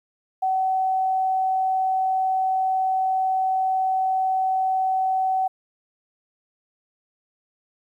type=tone; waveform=sine; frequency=757 Hz; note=F#5; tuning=39 cents sharp; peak=-19 dBFS; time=0.42-5.48 s; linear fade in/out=10 ms; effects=10-bit